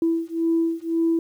sine beating tone pair, 329.6 / 331.5 Hz, E4 / E4, 0 / +10 cents, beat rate 1.9 Hz, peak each -22 dBFS, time 0.02-1.19 s, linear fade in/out 2 ms, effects tanh soft clip ceiling -12 dBFS + 9-bit

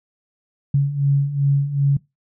sine beating tone pair, 138.59 / 141.19 Hz, C#3 / C#3, 0 / +32 cents, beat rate 2.6 Hz, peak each -21 / -16 dBFS, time 0.74-1.97 s, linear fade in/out 5 ms, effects noise-tail reverb RT60 0.2 s tail -22 dB re dry

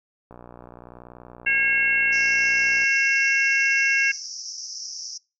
click train, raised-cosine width 1 ms, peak -28 dBFS, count 154, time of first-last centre 0.31-2.835 s, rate 60.6 Hz
harmonic tone, 544 Hz, C#5, 33 cents flat, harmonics 3 / 4 / 5, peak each -22 / -22 / -22 dBFS, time 1.46-4.12 s, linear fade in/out 10 ms
white band-pass noise, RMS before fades -35 dBFS, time 2.12-5.18 s, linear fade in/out 10 ms, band 5200 to 5900 Hz, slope 96 dB/octave
effects noise-tail reverb RT60 0.3 s tail -24 dB re dry

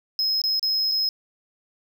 triangle tone with dropouts, 5130 Hz, E8, 48 cents flat, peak -19 dBFS, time 0.19-1.09 s, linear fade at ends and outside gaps 1 ms, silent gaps 0.417-0.438 / 0.595-0.628 / 0.915-0.919 s, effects none

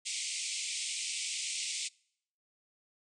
white band-pass noise, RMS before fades -37 dBFS, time 0.05-1.89 s, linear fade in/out 20 ms, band 2100 to 9000 Hz, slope 96 dB/octave, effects noise-tail reverb RT60 0.7 s tail -26 dB re dry

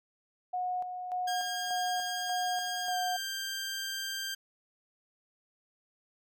sine tone with tremolo, 728 Hz, F#5, 28 cents flat, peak -30 dBFS, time 0.53-3.17 s, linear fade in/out 10 ms, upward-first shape square, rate 1.7 Hz, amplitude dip 50%
15% pulse tone with pitch glide, 1619 to 1581.1 Hz, G#6 to G6, -45 to +14 cents, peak -28 dBFS, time 1.27-4.35 s, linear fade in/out 10 ms, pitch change -41 cents, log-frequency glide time 2.86-2.96 s
effects none

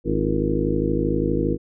harmonic tone with a mistuned harmonic, 52.5 Hz, G#1, 19 cents sharp, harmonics 1 / 2 / 3 / 4 / 5 / 6 / 7 / 8 / 9, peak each -27 / -31 / -27 / -32 / -26 / -27 / -26 / -31 / -27 dBFS, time 0.04-1.58 s, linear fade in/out 50 ms, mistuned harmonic 7, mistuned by -87 cents, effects none

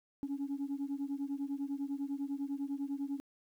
sine beating tone pair, 275.4 / 285.4 Hz, C#4 / D4, -11 / -49 cents, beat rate 10 Hz, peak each -36 / -37 dBFS, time 0.23-3.2 s, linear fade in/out 0 ms, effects tanh soft clip ceiling -31 dBFS + 11-bit

